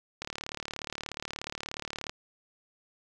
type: click train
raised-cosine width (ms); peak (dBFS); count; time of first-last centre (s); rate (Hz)
0.2; -18; 70; 0.22-2.095; 36.8
effects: none